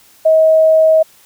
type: tone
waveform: sine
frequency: 636 Hz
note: D#5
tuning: 38 cents sharp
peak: -6 dBFS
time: 0.25-1.03 s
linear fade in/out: 10 ms
effects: white hiss -47 dBFS RMS until 1.25 s